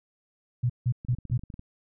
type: tone bursts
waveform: sine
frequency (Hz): 122.1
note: B2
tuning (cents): -19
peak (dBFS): -21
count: 4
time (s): 0.63-1.378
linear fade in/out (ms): 10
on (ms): 67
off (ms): 160
type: clicks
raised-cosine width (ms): 5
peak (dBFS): -28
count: 12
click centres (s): 1.049 / 1.087 / 1.132 / 1.186 / 1.253 / 1.3 / 1.333 / 1.393 / 1.436 / 1.502 / 1.541 / 1.594
effects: none